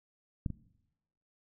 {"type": "clicks", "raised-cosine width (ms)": 5, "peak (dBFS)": [-20, -26], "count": 2, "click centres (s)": [0.462, 0.503], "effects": ["noise-tail reverb RT60 0.9 s tail -20 dB re dry"]}